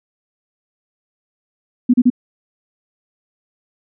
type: tone bursts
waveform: sine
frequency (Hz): 246.9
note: B3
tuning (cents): 0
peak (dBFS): -7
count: 3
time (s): 1.89-2.102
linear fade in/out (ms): 10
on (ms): 48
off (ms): 34
effects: none